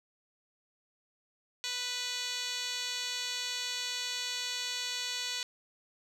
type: tone with band-pass filter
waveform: 10% pulse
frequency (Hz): 493.9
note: B4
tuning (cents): 0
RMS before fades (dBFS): -36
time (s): 1.64-5.43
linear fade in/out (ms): 0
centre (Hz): 4700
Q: 8.9
effects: none